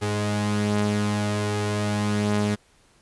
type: tone pair together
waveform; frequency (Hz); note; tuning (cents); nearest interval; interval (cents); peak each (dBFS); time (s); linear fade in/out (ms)
sawtooth; 103.83 / 208.3; G#2 / G#3; 0 / +5; octave; 1205; -21; 0.01-2.56; 20
effects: pink hiss -59 dBFS RMS until 3.01 s + resampled to 24000 Hz